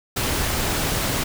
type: noise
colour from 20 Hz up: pink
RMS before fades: -23 dBFS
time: 0.16-1.24 s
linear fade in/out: 10 ms
effects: none